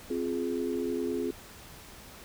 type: chord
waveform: sine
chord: F minor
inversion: second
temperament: just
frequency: 261.9 / 349.2 / 419.1 Hz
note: C4 / F4 / Ab4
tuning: +2 / 0 / +16 cents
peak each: -33 dBFS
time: 0.1-1.31 s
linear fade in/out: 5 ms
effects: pink hiss -49 dBFS RMS until 2.24 s